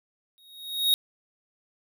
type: tone with exponential growth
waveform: square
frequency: 3757 Hz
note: A#7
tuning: 13 cents sharp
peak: -17 dBFS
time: 0.38-0.94 s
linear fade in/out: 0 ms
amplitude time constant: 120 ms
effects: none